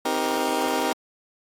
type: chord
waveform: 20% pulse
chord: C minor seventh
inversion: none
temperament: just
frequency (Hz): 261.6 / 314 / 392.4 / 470.9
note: C4 / Eb4 / G4 / Bb4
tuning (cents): 0 / +16 / +2 / +18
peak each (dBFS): -24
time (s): 0.05-0.93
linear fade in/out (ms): 5
effects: AAC 48 kbps